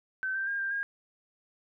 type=tone with pitch steps; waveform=sine; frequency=1535 / 1567 / 1614 / 1585 / 1624 Hz; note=G6 / G6 / G#6 / G6 / G#6; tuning=-37 / -1 / -50 / +19 / -39 cents; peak=-29 dBFS; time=0.23-0.83 s; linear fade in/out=0 ms; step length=120 ms; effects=none